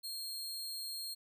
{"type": "tone", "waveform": "sawtooth", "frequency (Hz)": 4234, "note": "C8", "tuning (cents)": 20, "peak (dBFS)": -37, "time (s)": [0.03, 1.15], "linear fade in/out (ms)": 20, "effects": []}